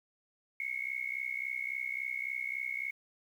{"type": "tone with amplitude modulation", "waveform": "sine", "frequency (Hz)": 2190, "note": "C#7", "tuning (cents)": -22, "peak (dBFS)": -30, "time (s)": [0.6, 2.91], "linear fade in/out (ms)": 2, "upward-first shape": "sine", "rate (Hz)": 63.6, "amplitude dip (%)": 90, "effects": ["10-bit"]}